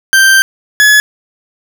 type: tone pair in turn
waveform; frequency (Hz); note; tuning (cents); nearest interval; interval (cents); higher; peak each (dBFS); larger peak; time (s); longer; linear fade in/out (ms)
40% pulse; 1568 / 1699.7; G6 / G#6; 0 / +40; minor second; 140; second; -3; neither; 0.13-0.42 / 0.8-1; first; 0
effects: none

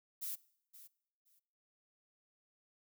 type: noise with echo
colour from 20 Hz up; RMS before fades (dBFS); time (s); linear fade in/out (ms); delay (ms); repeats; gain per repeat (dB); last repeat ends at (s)
violet; -41; 0.21-0.36; 20; 520; 2; -15; 1.4
effects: noise-tail reverb RT60 0.7 s tail -22 dB re dry

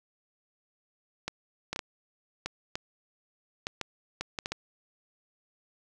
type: clicks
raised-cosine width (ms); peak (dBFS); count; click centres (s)
0.2; -15; 12; 1.28 / 1.73 / 1.761 / 1.792 / 2.46 / 2.755 / 3.669 / 3.813 / 4.21 / 4.388 / 4.459 / 4.52
effects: none

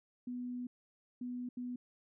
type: tone bursts at uneven times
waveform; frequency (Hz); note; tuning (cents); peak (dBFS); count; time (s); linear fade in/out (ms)
sine; 246.9; B3; 0; -38; 3; 0.27-0.67 / 1.21-1.49 / 1.57-1.76; 5
effects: none

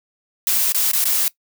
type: noise with dropouts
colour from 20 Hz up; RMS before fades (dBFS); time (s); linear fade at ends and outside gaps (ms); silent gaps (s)
blue; -18; 0.47-1.28; 1; 0.722-0.746 / 0.915-0.933 / 1.042-1.054
effects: noise-tail reverb RT60 0.1 s tail -20 dB re dry

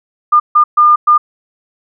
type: tone bursts at uneven times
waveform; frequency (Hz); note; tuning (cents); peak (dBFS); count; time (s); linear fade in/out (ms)
sine; 1207; D6; +47; -4; 4; 0.32-0.4 / 0.55-0.64 / 0.77-0.96 / 1.07-1.18; 10
effects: none

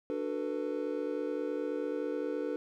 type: chord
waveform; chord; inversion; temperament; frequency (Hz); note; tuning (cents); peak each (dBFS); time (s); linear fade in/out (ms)
triangle; B minor seventh; first; just; 296.3 / 370.4 / 444.5 / 493.9; D4 / F#4 / A4 / B4; +15 / +2 / +18 / 0; -35 / -39 / -35 / -35; 0.1-2.56; 0
effects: none

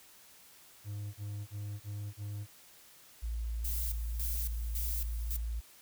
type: tone bursts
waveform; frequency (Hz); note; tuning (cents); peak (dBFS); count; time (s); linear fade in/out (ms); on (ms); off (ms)
triangle; 102.8; G#2; -17; -35; 5; 0.84-2.468; 50; 300; 32
type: tone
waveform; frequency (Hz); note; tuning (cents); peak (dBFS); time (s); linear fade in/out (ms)
sine; 56.6; A1; +50; -33; 3.22-5.61; 20
type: noise with tremolo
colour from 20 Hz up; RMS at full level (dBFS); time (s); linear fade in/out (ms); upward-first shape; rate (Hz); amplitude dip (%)
violet; -38; 3.64-5.37; 10; square; 1.8; 80
effects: white hiss -58 dBFS RMS until 5.81 s

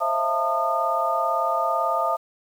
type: tone cluster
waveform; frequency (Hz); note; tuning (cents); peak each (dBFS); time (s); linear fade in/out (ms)
sine; 533 / 638 / 676 / 897 / 1221; C5 / D#5 / E5 / A5 / D#6; +32 / +43 / +43 / +33 / -33; -31 / -31 / -25 / -27 / -24; 0-2.17; 20
effects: 8-bit

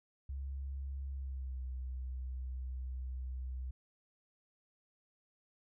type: tone with pitch glide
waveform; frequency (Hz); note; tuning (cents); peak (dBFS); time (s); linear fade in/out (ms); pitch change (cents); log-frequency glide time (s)
sine; 68 to 63.81; C#2 to C2; -33 to -43; -38; 0.29-3.71; 5; -110; 1.1-1.63
effects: none

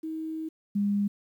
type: tone pair in turn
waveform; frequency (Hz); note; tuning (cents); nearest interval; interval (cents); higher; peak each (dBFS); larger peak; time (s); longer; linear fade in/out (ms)
sine; 317.9 / 202.8; D#4 / G#3; +37 / -41; minor sixth; 778; first; -31 / -23; second; 0.03-0.49 / 0.75-1.08; first; 10
effects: 10-bit

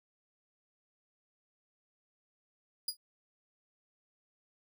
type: tone with exponential decay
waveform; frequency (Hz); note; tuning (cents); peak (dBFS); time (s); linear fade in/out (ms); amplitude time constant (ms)
sawtooth; 4894; D#8; -29; -26; 2.88-2.97; 5; 18
effects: none

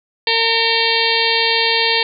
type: harmonic tone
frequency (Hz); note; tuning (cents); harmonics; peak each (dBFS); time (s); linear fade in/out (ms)
456.4; A#4; -37; 1 / 2 / 4 / 5 / 6 / 7 / 8 / 9 / 10; -22 / -22 / -22 / -22 / -22 / -22 / -22 / -22 / -22; 0.27-2.03; 2
effects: none

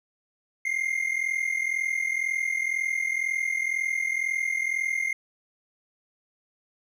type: tone pair together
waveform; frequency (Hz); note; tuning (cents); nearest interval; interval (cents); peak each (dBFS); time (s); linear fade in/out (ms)
triangle; 2093 / 2135; C7 / C7; 0 / +34; unison; 34; -26; 0.65-5.13; 5
effects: none

